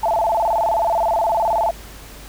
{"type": "tone with vibrato", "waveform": "sine", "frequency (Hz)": 769, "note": "G5", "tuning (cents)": -33, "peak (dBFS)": -15, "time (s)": [0.03, 1.71], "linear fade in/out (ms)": 5, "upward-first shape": "square", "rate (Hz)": 19, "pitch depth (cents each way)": 230, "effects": ["added 50 Hz sine -39 dBFS peak until 2.28 s", "pink hiss -40 dBFS RMS until 2.28 s"]}